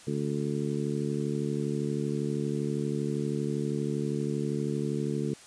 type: harmonic tone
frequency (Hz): 72.6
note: D2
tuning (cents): -19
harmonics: 2 / 3 / 4 / 5 / 6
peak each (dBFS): -32 / -33 / -36 / -35 / -36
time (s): 0.07-5.34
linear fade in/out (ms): 5
effects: white hiss -51 dBFS RMS until 5.46 s + resampled to 22050 Hz